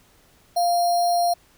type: tone with sample-and-hold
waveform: sine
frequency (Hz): 698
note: F5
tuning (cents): -1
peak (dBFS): -17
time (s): 0.56-1.34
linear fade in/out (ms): 10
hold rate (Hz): 4900
effects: pink hiss -57 dBFS RMS until 1.57 s